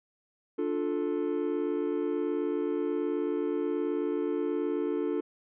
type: chord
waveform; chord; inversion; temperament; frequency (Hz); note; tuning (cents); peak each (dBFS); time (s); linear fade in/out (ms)
triangle; D minor; none; just; 293.7 / 352.4 / 440.5; D4 / F4 / A4; 0 / +16 / +2; -30; 0.58-5.21; 10
effects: resampled to 8000 Hz

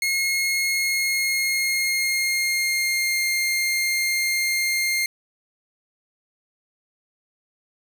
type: tone with pitch glide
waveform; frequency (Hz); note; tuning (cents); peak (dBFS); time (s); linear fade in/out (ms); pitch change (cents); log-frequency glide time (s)
sawtooth; 2158 to 2116; C#7 to C7; -47 to +19; -17; 0.02-5.06; 2; -34; 0.71-3.27
effects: none

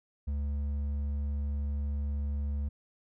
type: tone with hard clipping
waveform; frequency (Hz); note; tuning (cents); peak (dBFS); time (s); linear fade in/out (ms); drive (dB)
triangle; 71.8; D2; -39; -31; 0.27-2.69; 10; 8
effects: none

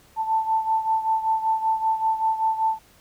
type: beating tone pair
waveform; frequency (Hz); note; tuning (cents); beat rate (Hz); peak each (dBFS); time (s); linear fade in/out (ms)
sine; 884 / 889.2; A5 / A5; +8 / +18; 5.2; -21 / -26; 0.16-2.79; 50
effects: pink hiss -55 dBFS RMS until 3 s

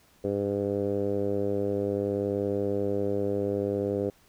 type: tone with low-pass filter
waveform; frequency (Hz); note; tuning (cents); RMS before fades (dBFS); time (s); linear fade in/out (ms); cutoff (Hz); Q
10% pulse; 100.6; G2; +45; -28; 0.24-4.1; 5; 470; 3.5
effects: pink hiss -61 dBFS RMS until 4.28 s

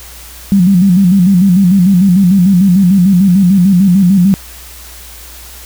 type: tone with vibrato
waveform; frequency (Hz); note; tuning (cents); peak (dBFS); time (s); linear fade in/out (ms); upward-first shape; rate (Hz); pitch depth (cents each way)
sine; 186.8; F#3; +17; -4; 0.52-4.34; 0; square; 6.7; 98
effects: added 60 Hz sine -34 dBFS peak until 5.65 s + white hiss -33 dBFS RMS until 5.65 s

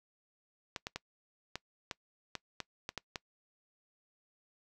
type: clicks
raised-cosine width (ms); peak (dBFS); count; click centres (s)
0.2; -20; 10; 0.762 / 0.869 / 0.96 / 1.556 / 1.912 / 2.353 / 2.603 / 2.891 / 2.977 / 3.158
effects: noise-tail reverb RT60 0.1 s tail -23 dB re dry

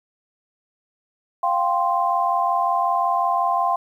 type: chord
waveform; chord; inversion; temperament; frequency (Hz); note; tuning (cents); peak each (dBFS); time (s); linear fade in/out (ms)
sine; F suspended second; none; equal; 698.5 / 784 / 1046.5; F5 / G5 / C6; 0 / 0 / 0; -22 / -23 / -21; 1.43-3.76; 5
effects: 9-bit

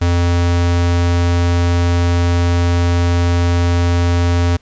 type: tone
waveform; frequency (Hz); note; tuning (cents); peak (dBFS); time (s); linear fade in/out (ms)
square; 86.8; F2; -10; -12; 0.01-4.57; 10
effects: pink hiss -54 dBFS RMS until 4.61 s + resampled to 16000 Hz

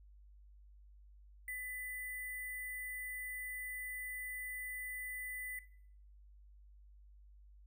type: tone with sample-and-hold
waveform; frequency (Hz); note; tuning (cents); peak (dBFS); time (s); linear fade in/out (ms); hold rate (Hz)
sine; 2000; B6; +21; -40; 1.48-5.59; 2; 11025
effects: noise-tail reverb RT60 0.6 s tail -17 dB re dry + added 50 Hz sine -57 dBFS peak until 7.66 s

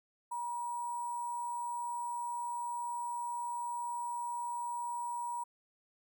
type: tone with sample-and-hold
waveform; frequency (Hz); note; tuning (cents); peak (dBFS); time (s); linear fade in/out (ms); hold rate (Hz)
sine; 959; A#5; +49; -35; 0.31-5.44; 10; 8820
effects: none

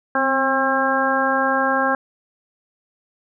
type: harmonic tone with a mistuned harmonic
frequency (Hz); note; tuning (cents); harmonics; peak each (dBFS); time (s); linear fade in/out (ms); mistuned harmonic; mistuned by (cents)
268.2; C4; +43; 1 / 2 / 3 / 4 / 5 / 6; -25 / -23 / -23 / -23 / -25 / -22; 0.15-1.95; 2; 1; -35
effects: none

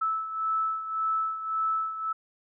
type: beating tone pair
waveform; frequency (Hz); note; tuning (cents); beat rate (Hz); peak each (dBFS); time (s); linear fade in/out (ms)
sine; 1309 / 1310.8; E6 / E6; -13 / -10; 1.8; -27 / -33; 0.01-2.13; 10
effects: none

